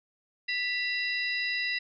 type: harmonic tone with a mistuned harmonic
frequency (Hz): 987.8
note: B5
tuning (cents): 0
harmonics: 2 / 3 / 4 / 5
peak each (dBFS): -30 / -34 / -36 / -38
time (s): 0.48-1.79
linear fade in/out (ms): 10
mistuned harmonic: 3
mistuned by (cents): -140
effects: none